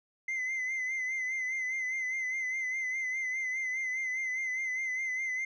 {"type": "tone with vibrato", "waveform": "sine", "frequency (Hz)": 2056, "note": "C7", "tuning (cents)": -31, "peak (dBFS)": -28, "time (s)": [0.28, 5.45], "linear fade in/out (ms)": 5, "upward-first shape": "sine", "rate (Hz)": 4.9, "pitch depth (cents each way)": 46, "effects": ["tanh soft clip ceiling -30 dBFS"]}